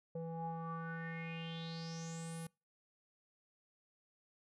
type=tone with low-pass filter sweep; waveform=square; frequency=164.81 Hz; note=E3; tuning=in tune; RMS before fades=-44 dBFS; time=0.15-2.47 s; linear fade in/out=5 ms; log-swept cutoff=560 to 11000 Hz; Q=7.5; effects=noise-tail reverb RT60 0.3 s tail -26 dB re dry